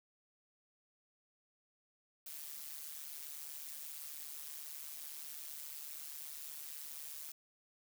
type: noise with amplitude modulation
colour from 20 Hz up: blue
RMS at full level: -44 dBFS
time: 2.26-7.32 s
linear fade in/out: 5 ms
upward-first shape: sine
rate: 148 Hz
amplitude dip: 80%
effects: none